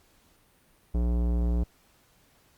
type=tone with tanh clipping; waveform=sine; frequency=59.2 Hz; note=A#1; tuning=27 cents sharp; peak=-25 dBFS; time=0.94-1.64 s; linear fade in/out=10 ms; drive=18 dB; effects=pink hiss -63 dBFS RMS until 2.57 s + Opus 48 kbps